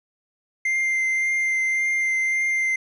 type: tone with vibrato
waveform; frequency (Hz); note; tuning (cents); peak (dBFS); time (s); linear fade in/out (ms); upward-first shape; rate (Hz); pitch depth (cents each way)
triangle; 2093; C7; 0; -18; 0.65-2.76; 5; triangle; 1.8; 13
effects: resampled to 24000 Hz + 10-bit